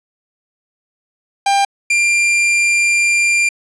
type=tone pair in turn; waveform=45% pulse; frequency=796 / 2385 Hz; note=G5 / D7; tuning=+26 / +26 cents; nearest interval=octave + perfect fifth; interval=1900 cents; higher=second; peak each=-11 dBFS; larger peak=neither; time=1.46-1.65 / 1.9-3.49 s; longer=second; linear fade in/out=5 ms; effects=resampled to 22050 Hz + 8-bit